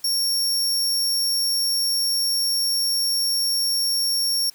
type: tone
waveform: sawtooth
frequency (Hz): 5510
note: F8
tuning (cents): -24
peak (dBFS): -17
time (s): 0.04-4.5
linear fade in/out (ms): 5
effects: white hiss -53 dBFS RMS until 4.54 s